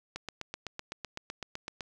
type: click train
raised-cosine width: 0.2 ms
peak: -20 dBFS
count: 14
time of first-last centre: 0.16-1.808 s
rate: 7.89 Hz
effects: none